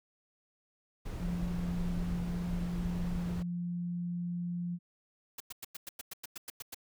brown noise, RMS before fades -38 dBFS, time 1.05-3.43 s, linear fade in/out 10 ms
sine tone, 174.61 Hz, F3, in tune, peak -33 dBFS, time 1.19-4.79 s, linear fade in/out 50 ms
white noise bursts, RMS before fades -42 dBFS, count 12, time 5.38-6.745 s, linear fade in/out 5 ms, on 23 ms, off 99 ms
effects none

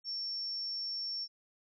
sine tone, 5450 Hz, F8, 43 cents flat, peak -35 dBFS, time 0.04-1.28 s, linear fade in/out 50 ms, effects none

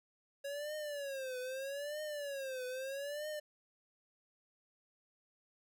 square tone with vibrato, 554.4 Hz, C#5, in tune, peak -40 dBFS, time 0.44-3.4 s, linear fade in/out 10 ms, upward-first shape triangle, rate 0.79 Hz, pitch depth 180 cents each way, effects none

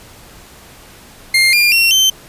30% pulse tone with pitch steps, 2116 / 2403 / 2728 / 3098 Hz, C7 / D7 / F7 / G7, +19 / +39 / -41 / -21 cents, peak -6 dBFS, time 1.34-2.1 s, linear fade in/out 5 ms, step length 190 ms, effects pink hiss -40 dBFS RMS until 2.28 s + resampled to 32000 Hz

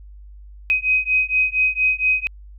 sine beating tone pair, 2517 / 2521.3 Hz, D#7 / D#7, +19 / +22 cents, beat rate 4.3 Hz, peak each -19 dBFS, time 0.7-2.27 s, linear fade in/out 0 ms, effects added 50 Hz sine -38 dBFS peak until 2.58 s

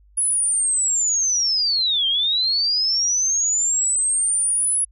sine linear two-way sweep, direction down then up, 10390 to 3136 to 10390 Hz, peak -17 dBFS, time 0.17-4.85 s, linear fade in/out 10 ms, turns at 2.07 s, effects added 50 Hz sine -50 dBFS peak until 4.91 s

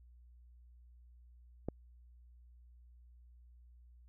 click, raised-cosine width 2 ms, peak -23 dBFS, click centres 1.686 s, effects added 60 Hz sine -57 dBFS peak until 4.08 s

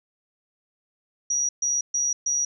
sine tone bursts, 5780 Hz, F#8, 41 cents flat, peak -21 dBFS, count 4, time 1.3-2.45 s, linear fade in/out 5 ms, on 190 ms, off 130 ms, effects none

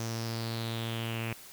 sawtooth tone with low-pass filter sweep, 114.3 Hz, A#2, 34 cents flat, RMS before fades -35 dBFS, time 0-1.33 s, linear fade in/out 0 ms, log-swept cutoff 6200 to 2500 Hz, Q 5.4, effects white hiss -50 dBFS RMS until 1.52 s

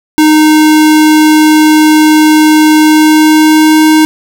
square tone with pitch glide, 308.6 to 311.6 Hz, D#4 to D#4, -14 to +3 cents, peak -3 dBFS, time 0.18-4.05 s, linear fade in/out 0 ms, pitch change +17 cents, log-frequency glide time 2.8-3.83 s, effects none

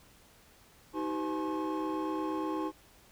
triangle tone cluster, 315.6 / 384 / 506 / 849 / 1076 Hz, D#4 / G4 / B4 / G#5 / C6, +25 / -36 / +42 / +38 / +48 cents, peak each -31 / -36 / -39 / -38 / -37 dBFS, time 0.93-2.72 s, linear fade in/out 50 ms, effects tanh soft clip ceiling -24 dBFS + pink hiss -60 dBFS RMS until 3.11 s

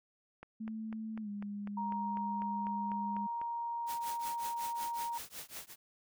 click train, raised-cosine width 0.5 ms, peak -33 dBFS, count 13, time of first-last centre 0.43-3.415 s, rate 4.02 Hz
sine tone with pitch glide, 220 to 204.1 Hz, A3 to G#3, 0 to -30 cents, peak -38 dBFS, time 0.6-3.27 s, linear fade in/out 10 ms, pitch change -130 cents, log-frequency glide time 1.2-1.29 s
sine tone, 937 Hz, A#5, 9 cents sharp, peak -35 dBFS, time 1.77-5.18 s, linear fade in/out 5 ms
white noise with tremolo, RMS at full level -43 dBFS, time 3.86-5.76 s, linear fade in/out 50 ms, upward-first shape triangle, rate 5.4 Hz, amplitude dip 100%
effects none

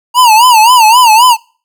square tone with vibrato, 932.3 Hz, A#5, in tune, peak -3 dBFS, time 0.14-1.37 s, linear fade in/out 50 ms, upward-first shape sine, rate 3.8 Hz, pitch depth 150 cents each way, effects noise-tail reverb RT60 0.4 s tail -26 dB re dry

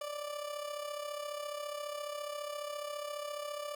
30% pulse tone with amplitude modulation, 587.3 Hz, D5, in tune, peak -33 dBFS, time 0.01-3.75 s, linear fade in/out 5 ms, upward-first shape sine, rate 34.6 Hz, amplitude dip 60%, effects none

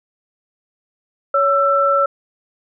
sine tone pair together, 560 / 1334.6 Hz, C#5 / E6, +18 / +21 cents, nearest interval octave + minor third, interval 1503 cents, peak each -16 / -14 dBFS, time 1.34-2.06 s, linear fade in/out 5 ms, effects none

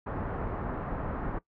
pink low-pass noise, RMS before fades -34 dBFS, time 0.06-1.39 s, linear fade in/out 10 ms, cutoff 1400 Hz, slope 24 dB/octave, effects noise-tail reverb RT60 0.1 s tail -20 dB re dry

